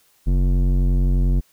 square tone with low-pass filter, 45.76 Hz, F#1, 18 cents flat, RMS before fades -17 dBFS, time 0.26-1.41 s, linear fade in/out 20 ms, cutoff 240 Hz, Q 0.98, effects white hiss -59 dBFS RMS until 1.52 s

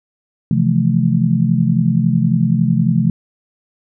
sine chord, F major seventh, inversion second, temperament just, 130.96 / 163.7 / 174.61 / 218.3 Hz, C3 / E3 / F3 / A3, +2 / -12 / 0 / -13 cents, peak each -17 dBFS, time 0.51-3.1 s, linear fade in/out 2 ms, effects none

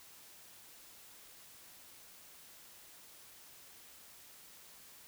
silence, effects white hiss -57 dBFS RMS until 5.07 s

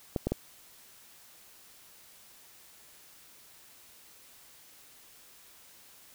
clicks, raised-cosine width 2 ms, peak -15 dBFS, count 3, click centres 0.162 / 0.27 / 0.32 s, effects white hiss -56 dBFS RMS until 6.14 s

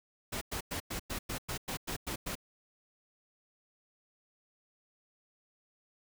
pink noise bursts, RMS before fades -37 dBFS, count 11, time 0.32-2.354 s, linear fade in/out 10 ms, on 94 ms, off 100 ms, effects none

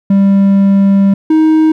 triangle tone pair in turn, 197 / 314.7 Hz, G3 / D#4, +9 / +20 cents, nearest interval minor sixth, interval 811 cents, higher second, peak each -3 dBFS, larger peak neither, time 0.1-1.14 / 1.3-1.72 s, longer first, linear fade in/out 5 ms, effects none

